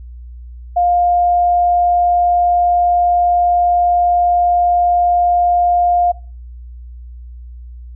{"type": "tone", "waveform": "sine", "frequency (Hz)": 705, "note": "F5", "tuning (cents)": 16, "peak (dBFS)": -10, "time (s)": [0.76, 6.12], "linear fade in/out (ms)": 10, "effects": ["noise-tail reverb RT60 0.4 s tail -22 dB re dry", "added 60 Hz sine -30 dBFS peak until 7.95 s"]}